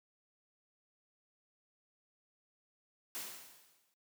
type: noise with exponential decay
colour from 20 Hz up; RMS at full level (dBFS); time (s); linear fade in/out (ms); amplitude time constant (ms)
white; -40; 3.15-3.94; 0; 170
effects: noise-tail reverb RT60 0.1 s tail -20 dB re dry + high-pass 150 Hz 12 dB/octave